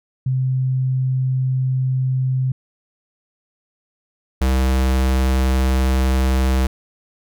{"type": "tone pair in turn", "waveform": ["sine", "square"], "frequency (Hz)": [130, 65.12], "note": ["C3", "C2"], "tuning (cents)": [-11, -8], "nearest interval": "octave", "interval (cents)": 1197, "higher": "first", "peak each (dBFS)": [-16, -15], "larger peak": "second", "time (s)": [[0.26, 2.52], [4.41, 6.67]], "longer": "neither", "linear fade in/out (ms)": 5, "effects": []}